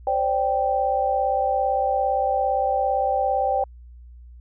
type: chord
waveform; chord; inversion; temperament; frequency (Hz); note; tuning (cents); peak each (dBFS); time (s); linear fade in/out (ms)
sine; C suspended second; none; equal with one note detuned; 523.3 / 580.9 / 784; C5 / D5 / G5; 0 / -19 / 0; -25 / -26 / -21; 0.07-3.64; 2
effects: added 60 Hz sine -41 dBFS peak until 4.4 s